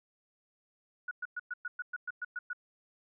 sine tone bursts, 1463 Hz, F#6, 20 cents flat, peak -34 dBFS, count 11, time 1.08-2.532 s, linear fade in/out 5 ms, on 32 ms, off 110 ms, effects none

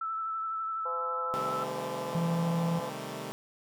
sine tone with vibrato, 1318.5 Hz, E6, in tune, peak -31 dBFS, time 0.01-1.64 s, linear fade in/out 5 ms, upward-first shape triangle, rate 12 Hz, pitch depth 24 cents each way
harmonic tone, 170 Hz, F3, 46 cents flat, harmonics 3 / 4 / 5 / 6 / 7, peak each -37 / -47 / -42 / -42 / -50 dBFS, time 0.85-2.9 s, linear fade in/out 10 ms
10% pulse chord, A half-diminished seventh, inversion first, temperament equal, 130.81 / 155.56 / 196 / 220 Hz, C3 / Eb3 / G3 / A3, 0 / 0 / 0 / 0 cents, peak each -34 dBFS, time 1.34-3.32 s, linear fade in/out 0 ms
sine tone, 167.9 Hz, E3, 32 cents sharp, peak -27 dBFS, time 2.15-2.79 s, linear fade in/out 2 ms
effects none

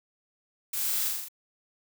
blue noise with echo, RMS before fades -32 dBFS, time 0.73-1.09 s, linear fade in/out 5 ms, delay 39 ms, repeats 5, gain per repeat -2 dB, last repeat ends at 1.285 s, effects none

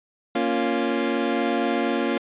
25% pulse chord, Bb minor, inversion none, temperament equal, 233.1 / 277.2 / 349.2 Hz, Bb3 / Db4 / F4, 0 / 0 / 0 cents, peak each -22 dBFS, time 0.35-2.18 s, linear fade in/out 5 ms, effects resampled to 8000 Hz

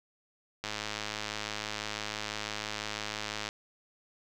click train, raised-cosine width 0.2 ms, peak -17 dBFS, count 303, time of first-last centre 0.64-3.489 s, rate 106 Hz, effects none

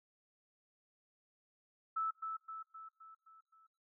sine tone with echo, 1312 Hz, E6, 9 cents flat, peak -33 dBFS, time 1.96-2.11 s, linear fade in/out 10 ms, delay 260 ms, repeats 6, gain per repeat -5 dB, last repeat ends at 3.67 s, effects noise-tail reverb RT60 0.5 s tail -22 dB re dry

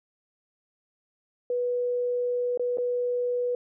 sine tone with dropouts, 490 Hz, B4, 14 cents flat, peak -24 dBFS, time 1.5-3.55 s, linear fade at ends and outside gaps 2 ms, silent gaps 2.575-2.595 / 2.773-2.783 s, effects none

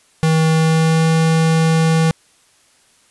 square tone with pitch glide, 159.9 to 161.66 Hz, D#3 to E3, +48 to -33 cents, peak -12 dBFS, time 0.23-2.11 s, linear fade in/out 0 ms, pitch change +19 cents, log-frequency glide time 0.5-1.07 s, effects white hiss -54 dBFS RMS until 3.1 s + resampled to 24000 Hz

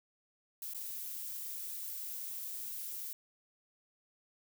violet noise with dropouts, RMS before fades -42 dBFS, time 0.62-3.13 s, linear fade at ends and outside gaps 2 ms, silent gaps 0.736-0.746 s, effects none

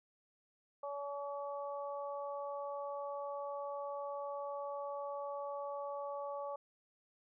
harmonic tone, 284 Hz, C#4, 42 cents sharp, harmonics 2 / 3 / 4, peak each -41 / -46 / -46 dBFS, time 0.83-6.56 s, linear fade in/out 5 ms, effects none

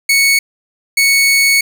sawtooth tone pair in turn, 2217 / 2217 Hz, C#7 / C#7, 0 / 0 cents, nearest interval unison, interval 0 cents, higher neither, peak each -5 dBFS, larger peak neither, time 0.09-0.39 / 0.97-1.61 s, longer second, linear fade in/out 5 ms, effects none

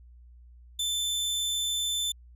sawtooth tone, 3533 Hz, A7, 6 cents sharp, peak -24 dBFS, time 0.79-2.12 s, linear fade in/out 5 ms, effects added 60 Hz sine -49 dBFS peak until 2.35 s + resampled to 32000 Hz

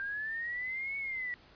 sine linear two-way sweep, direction up then down, 1582 to 2226 to 1930 Hz, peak -34 dBFS, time 0-1.34 s, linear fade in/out 0 ms, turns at 0.97 s, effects pink hiss -59 dBFS RMS until 1.55 s + resampled to 11025 Hz

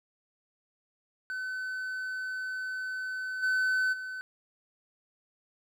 triangle tone with level steps, 1516 Hz, F#6, 42 cents sharp, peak -31 / -23 / -34 dBFS, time 1.3-4.21 s, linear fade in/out 0 ms, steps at 3.42 / 3.92 s, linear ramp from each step 20 ms, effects none

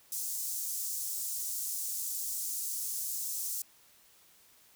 pink high-pass noise, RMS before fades -36 dBFS, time 0.12-3.62 s, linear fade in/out 2 ms, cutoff 6500 Hz, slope 24 dB/octave, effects white hiss -62 dBFS RMS until 4.75 s

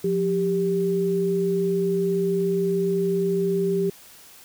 sine tone pair together, 176.58 / 393.9 Hz, F3 / G4, +19 / +8 cents, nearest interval octave + major second, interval 1389 cents, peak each -25 / -21 dBFS, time 0.04-3.9 s, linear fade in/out 5 ms, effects white hiss -48 dBFS RMS until 4.44 s

